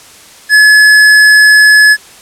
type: tone with tanh clipping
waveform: sine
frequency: 1706 Hz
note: G#6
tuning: 46 cents sharp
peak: -3 dBFS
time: 0.49-1.97 s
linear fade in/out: 50 ms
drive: 18 dB
effects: white hiss -36 dBFS RMS until 2.21 s + low-pass 10000 Hz 12 dB/octave